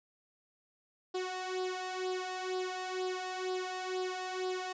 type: tone with flanger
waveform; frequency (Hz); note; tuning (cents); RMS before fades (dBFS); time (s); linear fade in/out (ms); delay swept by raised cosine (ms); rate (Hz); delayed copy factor
sawtooth; 369.9; F#4; 0; -37; 1.14-4.73; 10; 0.22 to 1.62; 2.1; +0.7
effects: resampled to 16000 Hz